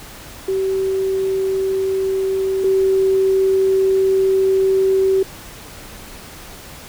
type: tone pair in turn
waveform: sine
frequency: 383.4 / 383.4 Hz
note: G4 / G4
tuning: -38 / -38 cents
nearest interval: unison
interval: 0 cents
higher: neither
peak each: -16 / -12 dBFS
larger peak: second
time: 0.48-2.64 / 2.64-5.23 s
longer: second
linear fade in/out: 5 ms
effects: pink hiss -37 dBFS RMS until 6.88 s